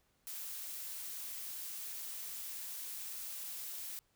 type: noise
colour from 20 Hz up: blue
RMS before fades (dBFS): -44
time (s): 0.27-3.99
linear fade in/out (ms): 0
effects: pink hiss -75 dBFS RMS until 4.15 s